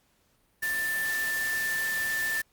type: tone in noise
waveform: sine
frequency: 1772 Hz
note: A6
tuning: 12 cents sharp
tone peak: -27 dBFS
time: 0.62-2.42 s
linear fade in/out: 10 ms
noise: white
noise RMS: -36 dBFS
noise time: 0.62-2.42 s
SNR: +6 dB
effects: pink hiss -68 dBFS RMS until 2.52 s + Opus 48 kbps